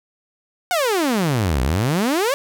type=exponential two-way sweep; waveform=sawtooth; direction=down then up; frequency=755 to 60 to 582 Hz; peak=-13 dBFS; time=0.71-2.34 s; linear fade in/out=0 ms; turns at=1.62 s; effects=none